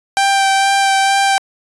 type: tone with vibrato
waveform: sawtooth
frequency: 784 Hz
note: G5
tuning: in tune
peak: -7 dBFS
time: 0.17-1.38 s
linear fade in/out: 0 ms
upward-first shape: sine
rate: 2.2 Hz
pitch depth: 13 cents each way
effects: resampled to 24000 Hz